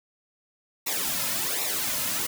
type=noise with flanger; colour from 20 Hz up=white; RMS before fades=-28 dBFS; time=0.86-2.27 s; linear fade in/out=10 ms; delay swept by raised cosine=0.64 to 2.64 ms; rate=1.3 Hz; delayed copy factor=-0.75; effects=none